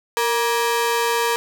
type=ring-modulated tone; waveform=sawtooth; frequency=707 Hz; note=F5; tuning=21 cents sharp; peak=-11 dBFS; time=0.17-1.36 s; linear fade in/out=0 ms; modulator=243 Hz; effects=none